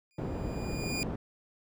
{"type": "tone with exponential growth", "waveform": "20% pulse", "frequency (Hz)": 2429, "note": "D#7", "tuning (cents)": -42, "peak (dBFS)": -26, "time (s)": [0.11, 1.03], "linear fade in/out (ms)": 0, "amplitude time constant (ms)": 200}
{"type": "low-pass noise", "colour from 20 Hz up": "white", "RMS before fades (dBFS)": -35, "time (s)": [0.18, 1.16], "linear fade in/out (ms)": 5, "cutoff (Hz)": 340, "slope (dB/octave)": 12}
{"effects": []}